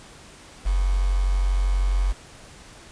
sine tone with quantisation, 46.25 Hz, F#1, in tune, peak -18 dBFS, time 0.65-2.13 s, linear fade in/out 20 ms, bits 6, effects pink hiss -46 dBFS RMS until 2.91 s + resampled to 22050 Hz

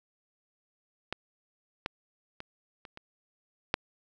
clicks, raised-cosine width 0.3 ms, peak -16 / -15 / -24 / -29 / -28 / -8 dBFS, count 6, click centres 1.126 / 1.861 / 2.404 / 2.852 / 2.974 / 3.741 s, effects none

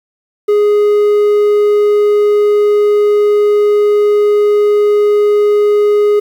triangle tone, 415.3 Hz, G#4, in tune, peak -5 dBFS, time 0.48-6.2 s, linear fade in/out 10 ms, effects 7-bit

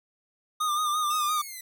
square tone with vibrato, 1215 Hz, D#6, 42 cents flat, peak -25 dBFS, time 0.6-1.42 s, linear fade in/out 10 ms, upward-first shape sine, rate 5.8 Hz, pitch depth 49 cents each way
5% pulse linear sweep, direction down, 2683 to 1975.5 Hz, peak -28 dBFS, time 1.1-1.61 s, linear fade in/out 5 ms
effects none

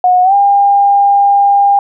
sine tone with pitch glide, 728 to 803.1 Hz, F#5 to G5, -28 to +42 cents, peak -5 dBFS, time 0.04-1.79 s, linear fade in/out 2 ms, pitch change +170 cents, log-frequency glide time 0.23-0.34 s, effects none

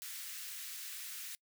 white high-pass noise, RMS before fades -45 dBFS, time 0.02-1.35 s, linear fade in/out 0 ms, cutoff 1500 Hz, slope 24 dB/octave, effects noise-tail reverb RT60 0.1 s tail -25 dB re dry

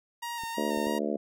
sawtooth tone with vibrato, 931 Hz, A#5, 2 cents flat, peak -30 dBFS, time 0.22-0.99 s, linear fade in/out 10 ms, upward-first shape square, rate 3.1 Hz, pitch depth 24 cents each way
clicks, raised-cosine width 3 ms, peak -34 dBFS, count 3, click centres 0.436 / 0.774 / 0.87 s
harmonic tone, 73.42 Hz, D2, in tune, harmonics 3 / 4 / 5 / 6 / 7 / 8 / 9, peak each -33 / -34 / -35 / -36 / -36 / -37 / -38 dBFS, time 0.57-1.17 s, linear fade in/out 10 ms
effects none

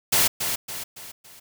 white noise with echo, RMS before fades -19 dBFS, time 0.12-0.28 s, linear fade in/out 10 ms, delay 280 ms, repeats 4, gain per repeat -7 dB, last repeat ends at 1.4 s, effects none

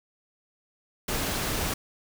pink noise, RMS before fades -29 dBFS, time 1.08-1.74 s, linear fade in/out 5 ms, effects none

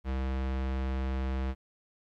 square tone, 65.7 Hz, C2, 8 cents sharp, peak -30 dBFS, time 0.04-1.55 s, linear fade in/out 50 ms, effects low-pass 3000 Hz 12 dB/octave + 12-bit

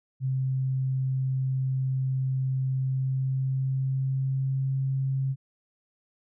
sine tone with pitch glide, 131.7 to 134.16 Hz, C3 to C3, +12 to +44 cents, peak -24 dBFS, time 0.2-5.36 s, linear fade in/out 50 ms, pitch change +32 cents, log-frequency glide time 2.75-4.75 s, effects none

